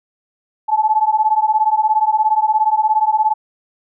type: beating tone pair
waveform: sine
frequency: 856 / 873 Hz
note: A5 / A5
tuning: -48 / -14 cents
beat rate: 17 Hz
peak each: -15 dBFS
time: 0.68-3.34 s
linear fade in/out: 20 ms
effects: none